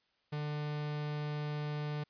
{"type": "tone", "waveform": "45% pulse", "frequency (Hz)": 148.8, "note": "D3", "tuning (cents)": 23, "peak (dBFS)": -35, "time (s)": [0.32, 2.04], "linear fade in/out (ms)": 10, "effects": ["white hiss -75 dBFS RMS until 2.09 s", "resampled to 11025 Hz"]}